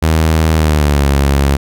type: tone with pitch glide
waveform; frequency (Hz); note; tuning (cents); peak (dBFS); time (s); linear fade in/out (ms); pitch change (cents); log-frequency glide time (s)
sawtooth; 79.6 to 69.7; D#2 to C#2; +40 to +10; -5; 0.02-1.57; 10; -230; 0.55-1.06
effects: none